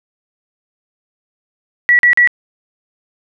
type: tone bursts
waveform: sine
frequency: 1940 Hz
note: B6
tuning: 31 cents flat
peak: -6 dBFS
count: 3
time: 1.89-2.274 s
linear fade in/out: 0 ms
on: 100 ms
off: 42 ms
effects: none